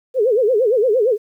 sine tone with vibrato, 464.4 Hz, A#4, 7 cents flat, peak -12 dBFS, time 0.14-1.18 s, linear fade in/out 50 ms, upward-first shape sine, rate 8.7 Hz, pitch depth 230 cents each way, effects 9-bit

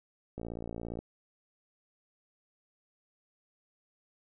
click train, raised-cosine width 2 ms, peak -26 dBFS, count 36, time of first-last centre 0.38-0.99 s, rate 57.4 Hz, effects none

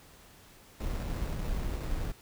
brown noise with sample-and-hold, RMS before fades -33 dBFS, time 0.8-2.12 s, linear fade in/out 5 ms, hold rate 3150 Hz, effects pink hiss -56 dBFS RMS until 2.21 s

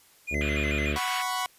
triangle tone with vibrato, 2233 Hz, C#7, 12 cents sharp, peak -28 dBFS, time 0.27-0.93 s, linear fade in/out 20 ms, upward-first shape square, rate 6.8 Hz, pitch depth 150 cents each way
harmonic tone, 73.42 Hz, D2, in tune, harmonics 1 / 2 / 3 / 4 / 5 / 6 / 7 / 8 / 9, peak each -29 / -37 / -34 / -36 / -36 / -39 / -41 / -41 / -43 dBFS, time 0.3-0.99 s, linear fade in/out 50 ms
white band-pass noise, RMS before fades -37 dBFS, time 0.41-1.22 s, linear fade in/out 0 ms, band 1200 to 3400 Hz, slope 48 dB/octave
sawtooth chord, F# suspended fourth, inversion none, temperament equal, 740 / 987.8 / 1108.7 Hz, F#5 / B5 / C#6, 0 / 0 / 0 cents, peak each -28 dBFS, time 0.96-1.46 s, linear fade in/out 0 ms
effects white hiss -58 dBFS RMS until 1.58 s + resampled to 32000 Hz

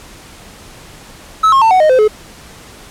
triangle tone with pitch steps, 1296 / 1077.3 / 895.5 / 744.4 / 618.7 / 514.3 / 427.5 Hz, E6 / C#6 / A5 / F#5 / D#5 / C5 / A4, -30 / -50 / +30 / +10 / -10 / -30 / -50 cents, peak -4 dBFS, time 1.43-2.081 s, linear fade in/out 10 ms, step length 93 ms, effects pink hiss -37 dBFS RMS until 2.9 s + low-pass 11000 Hz 12 dB/octave

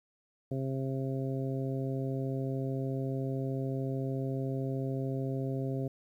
harmonic tone, 133.6 Hz, C3, 36 cents sharp, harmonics 1 / 2 / 3 / 4 / 5, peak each -33 / -37 / -39 / -42 / -45 dBFS, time 0.51-5.88 s, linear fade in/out 5 ms, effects 11-bit

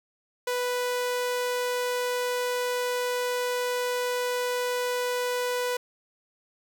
sawtooth tone, 493.9 Hz, B4, in tune, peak -22 dBFS, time 0.47-5.77 s, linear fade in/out 5 ms, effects none

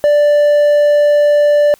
triangle tone, 587.3 Hz, D5, in tune, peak -5 dBFS, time 0.04-1.74 s, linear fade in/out 0 ms, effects white hiss -48 dBFS RMS until 1.79 s

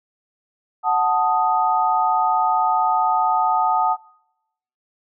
sine chord, D# diminished, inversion first, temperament equal, 740 / 880 / 1244.5 Hz, F#5 / A5 / D#6, 0 / 0 / 0 cents, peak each -20 / -19 / -21 dBFS, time 0.83-3.97 s, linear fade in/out 50 ms, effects noise-tail reverb RT60 0.9 s tail -25 dB re dry

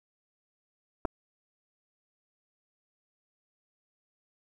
clicks, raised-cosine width 1 ms, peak -16 dBFS, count 2, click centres 1.051 / 1.054 s, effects 9-bit

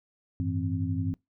sine tone cluster, 94.9 / 106.6 / 163.4 / 263.1 Hz, F#2 / G#2 / E3 / C4, +44 / +46 / -15 / +10 cents, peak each -30 / -34 / -34 / -32 dBFS, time 0.4-1.14 s, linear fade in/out 0 ms, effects noise-tail reverb RT60 0.2 s tail -25 dB re dry

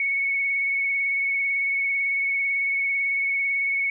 sine tone with vibrato, 2215 Hz, C#7, 2 cents flat, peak -21 dBFS, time 0-3.9 s, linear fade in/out 2 ms, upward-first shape triangle, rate 18 Hz, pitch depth 21 cents each way, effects none

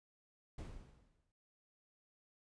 brown noise with exponential decay, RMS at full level -44 dBFS, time 0.58-1.32 s, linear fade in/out 5 ms, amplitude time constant 160 ms, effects resampled to 22050 Hz

